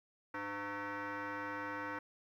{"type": "tone with frequency modulation", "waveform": "sine", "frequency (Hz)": 300, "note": "D4", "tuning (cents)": 37, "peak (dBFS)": -37, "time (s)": [0.34, 1.99], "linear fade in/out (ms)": 5, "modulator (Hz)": 405, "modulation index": 4.1, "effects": ["tanh soft clip ceiling -36 dBFS", "12-bit"]}